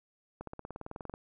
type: accelerating click train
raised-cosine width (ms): 1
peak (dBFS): -27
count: 15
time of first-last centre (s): 0.41-1.139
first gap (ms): 63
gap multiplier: 0.97
effects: none